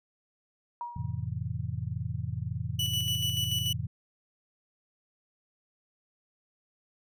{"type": "tone with exponential decay", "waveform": "sine", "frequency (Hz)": 954, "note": "A#5", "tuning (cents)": 40, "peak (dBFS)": -31, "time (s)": [0.81, 1.26], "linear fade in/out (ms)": 1, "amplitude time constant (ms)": 96}
{"type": "chord", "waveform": "sine", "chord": "F major seventh", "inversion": "none", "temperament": "just", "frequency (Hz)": [87.31, 109.13, 130.96, 163.7], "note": ["F2", "A2", "C3", "E3"], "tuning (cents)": [0, -14, 2, -12], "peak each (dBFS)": [-37, -35, -36, -39], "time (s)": [0.96, 3.87], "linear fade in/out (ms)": 5}
{"type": "tone with tremolo", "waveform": "40% pulse", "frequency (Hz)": 2960, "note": "F#7", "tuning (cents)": 0, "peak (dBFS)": -27, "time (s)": [2.79, 3.73], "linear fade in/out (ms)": 5, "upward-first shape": "square", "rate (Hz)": 6.9, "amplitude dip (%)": 40}
{"effects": []}